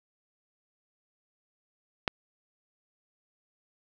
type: click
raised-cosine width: 0.3 ms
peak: -9 dBFS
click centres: 2.078 s
effects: none